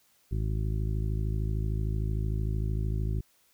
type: harmonic tone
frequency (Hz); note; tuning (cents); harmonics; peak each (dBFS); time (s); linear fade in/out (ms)
53.2; G#1; +42; 1 / 2 / 3 / 4 / 5 / 6 / 7; -29 / -31 / -37 / -44 / -51 / -46 / -45; 0.31-3.21; 10
effects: white hiss -66 dBFS RMS until 3.53 s